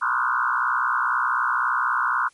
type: tone with frequency modulation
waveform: sine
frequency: 1244.5 Hz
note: D#6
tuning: in tune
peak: -19 dBFS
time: 0.01-2.29 s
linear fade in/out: 20 ms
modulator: 62 Hz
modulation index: 4.3
effects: white hiss -59 dBFS RMS until 2.33 s + MP3 48 kbps